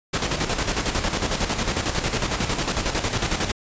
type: noise with tremolo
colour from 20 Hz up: pink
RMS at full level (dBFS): -22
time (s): 0.13-3.52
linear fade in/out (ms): 10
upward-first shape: square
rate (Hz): 11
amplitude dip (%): 55
effects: resampled to 16000 Hz